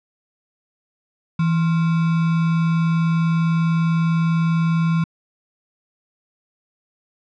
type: tone with sample-and-hold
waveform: sine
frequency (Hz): 164.81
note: E3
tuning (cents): 0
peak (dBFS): -15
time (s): 1.39-5.04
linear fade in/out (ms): 5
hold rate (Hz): 1225
effects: low-pass 3000 Hz 12 dB/octave